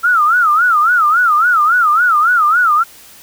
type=tone with vibrato; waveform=sine; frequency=1328 Hz; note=E6; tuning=12 cents sharp; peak=-8 dBFS; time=0.03-2.84 s; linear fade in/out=20 ms; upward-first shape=sine; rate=3.6 Hz; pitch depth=190 cents each way; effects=white hiss -40 dBFS RMS until 3.22 s